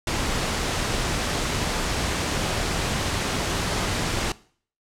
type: noise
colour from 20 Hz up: pink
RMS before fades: -25 dBFS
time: 0.07-4.32 s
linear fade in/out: 2 ms
effects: noise-tail reverb RT60 0.5 s tail -20 dB re dry + low-pass 8000 Hz 12 dB/octave

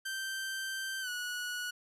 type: tone with pitch glide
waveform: sawtooth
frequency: 1561 to 1464.9 Hz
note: G6 to F#6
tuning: -8 to -18 cents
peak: -32 dBFS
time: 0.05-1.71 s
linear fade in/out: 10 ms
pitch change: -110 cents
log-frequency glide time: 1.01-1.09 s
effects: resampled to 32000 Hz

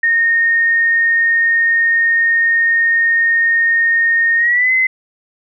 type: tone with pitch glide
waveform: sine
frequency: 1844 to 2046 Hz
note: A#6 to C7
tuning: -19 to -39 cents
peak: -10 dBFS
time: 0.03-4.87 s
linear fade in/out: 5 ms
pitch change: +180 cents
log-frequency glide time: 4.37-4.72 s
effects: none

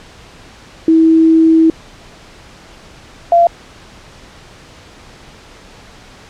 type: tone pair in turn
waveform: sine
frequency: 323.4 / 685.3 Hz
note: E4 / F5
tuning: -33 / -33 cents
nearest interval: octave + minor second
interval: 1300 cents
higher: second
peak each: -5 dBFS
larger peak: neither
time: 0.88-1.7 / 3.32-3.47 s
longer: first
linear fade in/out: 2 ms
effects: pink hiss -39 dBFS RMS until 6.29 s + low-pass 6000 Hz 12 dB/octave

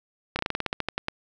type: slowing click train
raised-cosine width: 0.3 ms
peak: -10 dBFS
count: 13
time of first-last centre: 0.36-1.084 s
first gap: 30 ms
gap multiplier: 1.12
effects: none

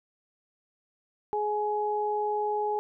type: tone pair together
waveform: sine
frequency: 420 / 840 Hz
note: G#4 / G#5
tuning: +19 / +19 cents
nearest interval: octave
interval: 1200 cents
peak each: -29 / -28 dBFS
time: 1.33-2.79 s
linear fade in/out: 0 ms
effects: none

